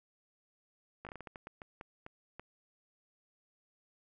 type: slowing click train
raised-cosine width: 0.5 ms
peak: -30 dBFS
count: 13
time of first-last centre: 1.05-2.396 s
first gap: 17 ms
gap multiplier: 1.31
effects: none